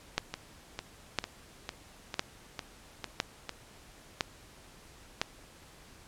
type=two click trains; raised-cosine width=0.2 ms; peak=-18 / -10 dBFS; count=8 / 6; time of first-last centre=0.34-3.493 / 0.18-5.215 s; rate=2.22 / 0.993 Hz; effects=pink hiss -55 dBFS RMS until 6.07 s + low-pass 11000 Hz 12 dB/octave